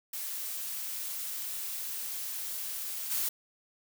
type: noise with level steps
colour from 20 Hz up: blue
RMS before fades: -37 / -31 dBFS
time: 0.13-3.29 s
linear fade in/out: 5 ms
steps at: 3.1 s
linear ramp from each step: 20 ms
effects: none